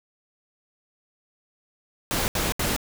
pink noise bursts, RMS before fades -25 dBFS, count 3, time 2.11-2.764 s, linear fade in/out 0 ms, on 170 ms, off 72 ms, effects none

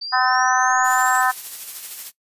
sine linear sweep, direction up, 4596 to 7810 Hz, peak -27 dBFS, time 0.01-1.22 s, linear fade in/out 10 ms
harmonic tone, 255 Hz, C4, 44 cents flat, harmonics 3 / 4 / 5 / 6 / 7, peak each -20 / -21 / -22 / -23 / -23 dBFS, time 0.12-1.32 s, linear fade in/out 20 ms
blue noise with tremolo, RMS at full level -30 dBFS, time 0.83-2.12 s, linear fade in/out 50 ms, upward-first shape sine, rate 13 Hz, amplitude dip 40%
effects noise-tail reverb RT60 0.1 s tail -20 dB re dry + resampled to 32000 Hz

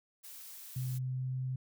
blue noise, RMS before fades -49 dBFS, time 0.23-0.99 s, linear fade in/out 20 ms
sine tone with pitch glide, 128.4 to 129.37 Hz, C3 to C3, -32 to -19 cents, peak -33 dBFS, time 0.76-1.56 s, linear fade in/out 5 ms, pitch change +13 cents, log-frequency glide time 0.93-1.38 s
effects none

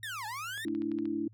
30% pulse linear two-way sweep, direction down then up, 1877 to 820 to 1877 Hz, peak -34 dBFS, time 0.03-0.65 s, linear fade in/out 2 ms, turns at 0.26 s
clicks, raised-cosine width 0.3 ms, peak -35 dBFS, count 7, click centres 0.577 / 0.683 / 0.75 / 0.82 / 0.917 / 0.987 / 1.055 s
sine chord, A suspended fourth, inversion none, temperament equal with one note detuned, 220 / 292.5 / 329.6 Hz, A3 / D4 / E4, 0 / -7 / 0 cents, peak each -39 / -34 / -33 dBFS, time 0.65-1.28 s, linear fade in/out 5 ms
effects added 108 Hz sine -54 dBFS peak until 1.33 s

